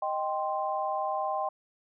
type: chord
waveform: sine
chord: C minor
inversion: first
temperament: equal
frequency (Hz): 622.3 / 784 / 1046.5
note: Eb5 / G5 / C6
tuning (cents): 0 / 0 / 0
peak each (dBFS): -33 / -31 / -33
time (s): 0.02-1.49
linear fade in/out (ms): 5
effects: none